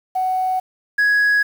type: tone pair in turn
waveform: sine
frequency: 746 / 1668 Hz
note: F#5 / G#6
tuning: +14 / +7 cents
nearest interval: octave + major second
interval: 1393 cents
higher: second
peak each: -16 / -10 dBFS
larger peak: second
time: 0.15-0.6 / 0.98-1.43 s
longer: neither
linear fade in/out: 10 ms
effects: tanh soft clip ceiling -12 dBFS + 7-bit